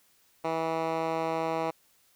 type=tone with band-pass filter; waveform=10% pulse; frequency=162.5 Hz; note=E3; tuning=24 cents flat; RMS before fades=-30 dBFS; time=0.44-1.71 s; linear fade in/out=10 ms; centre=800 Hz; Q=0.73; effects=white hiss -65 dBFS RMS until 2.15 s